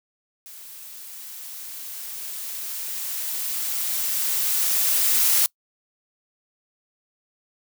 blue noise with level ramp, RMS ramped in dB -42 to -18 dBFS, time 0.46-5.46 s, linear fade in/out 0 ms, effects noise-tail reverb RT60 0.1 s tail -25 dB re dry

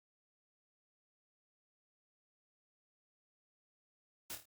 white noise with echo, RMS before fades -44 dBFS, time 4.3-4.35 s, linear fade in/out 0 ms, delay 26 ms, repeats 4, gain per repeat -6 dB, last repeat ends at 4.454 s, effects Opus 48 kbps

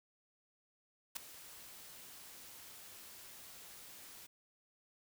white noise with ADSR envelope, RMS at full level -37 dBFS, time 1.15-4.27 s, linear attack 16 ms, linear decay 4 ms, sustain -17 dB, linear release 14 ms, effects none

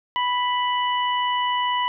harmonic tone, 987.8 Hz, B5, in tune, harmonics 1 / 2 / 3, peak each -21 / -29 / -28 dBFS, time 0.16-1.88 s, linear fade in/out 0 ms, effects none

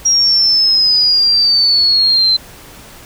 sine exponential sweep, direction down, 5660 to 4072 Hz, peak -8 dBFS, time 0.05-2.37 s, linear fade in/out 10 ms, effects pink hiss -37 dBFS RMS until 3.05 s

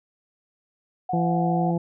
sine tone with vibrato, 733 Hz, F#5, 16 cents flat, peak -25 dBFS, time 1.09-1.71 s, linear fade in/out 5 ms, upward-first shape triangle, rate 15 Hz, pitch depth 10 cents each way
harmonic tone, 170 Hz, F3, 46 cents flat, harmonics 1 / 2 / 3 / 4 / 5, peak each -22 / -28 / -32 / -34 / -36 dBFS, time 1.13-1.78 s, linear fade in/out 5 ms
effects none

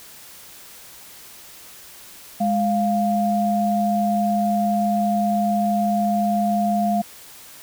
sine tone pair together, 207.4 / 698.5 Hz, G#3 / F5, -2 / 0 cents, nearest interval octave + major sixth, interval 2102 cents, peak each -20 dBFS, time 2.4-7.02 s, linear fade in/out 10 ms, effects white hiss -43 dBFS RMS until 7.62 s

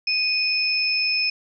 sine tone pair together, 2489 / 5239 Hz, D#7 / E8, 0 / -12 cents, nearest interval octave + minor second, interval 1288 cents, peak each -22 dBFS, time 0.07-1.3 s, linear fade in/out 5 ms, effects none

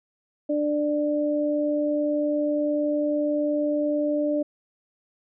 sine tone pair together, 296.4 / 592.3 Hz, D4 / D5, +16 / +15 cents, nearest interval octave, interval 1199 cents, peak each -24 dBFS, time 0.49-4.43 s, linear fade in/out 10 ms, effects none

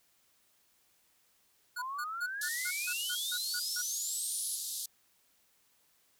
square tone bursts, 1453 Hz, F#6, 32 cents flat, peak -37 dBFS, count 10, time 1.76-3.82 s, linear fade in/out 10 ms, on 62 ms, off 160 ms
sine exponential sweep, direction up, 971 to 11230 Hz, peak -36 dBFS, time 1.78-4.57 s, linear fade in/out 20 ms
white band-pass noise, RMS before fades -39 dBFS, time 2.41-4.86 s, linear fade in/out 5 ms, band 3600 to 13000 Hz, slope 48 dB/octave
effects white hiss -70 dBFS RMS until 6.19 s

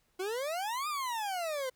40% pulse exponential two-way sweep, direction up then down, 359 to 1241 to 502 Hz, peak -32 dBFS, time 0.19-1.7 s, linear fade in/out 10 ms, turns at 0.88 s, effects pink hiss -73 dBFS RMS until 1.75 s

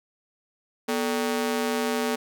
sawtooth ring-modulated tone, 341.2 Hz, F4, 40 cents flat, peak -17 dBFS, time 0.88-2.16 s, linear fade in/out 10 ms, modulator 98.4 Hz, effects none

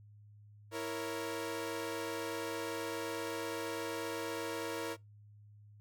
sawtooth chord, A# diminished, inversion second, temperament equal, 329.6 / 466.2 / 554.4 Hz, E4 / A#4 / C#5, 0 / 0 / 0 cents, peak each -38 / -36 / -40 dBFS, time 0.71-4.97 s, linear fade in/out 50 ms, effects noise-tail reverb RT60 0.2 s tail -24 dB re dry + added 104 Hz sine -55 dBFS peak until 5.8 s

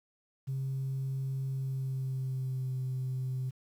sine tone with pitch glide, 134 to 129.51 Hz, C3 to C3, +42 to -17 cents, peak -30 dBFS, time 0.47-3.51 s, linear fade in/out 20 ms, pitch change -59 cents, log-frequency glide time 1.5-2.74 s, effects tanh soft clip ceiling -28 dBFS + 10-bit

